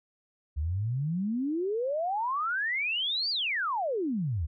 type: exponential two-way sweep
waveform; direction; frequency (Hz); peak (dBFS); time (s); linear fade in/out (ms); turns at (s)
sine; up then down; 70 to 4824 to 70; -27; 0.56-4.47; 20; 3.3
effects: none